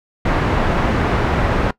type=low-pass noise; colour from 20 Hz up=pink; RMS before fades=-17 dBFS; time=0.25-1.71 s; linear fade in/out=5 ms; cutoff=1700 Hz; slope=12 dB/octave; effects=noise-tail reverb RT60 0.1 s tail -19 dB re dry